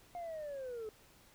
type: linear sweep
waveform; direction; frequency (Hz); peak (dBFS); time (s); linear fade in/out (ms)
sine; down; 712 to 423.1; -38; 0.15-0.89; 0
effects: tanh soft clip ceiling -39 dBFS + pink hiss -63 dBFS RMS until 1.34 s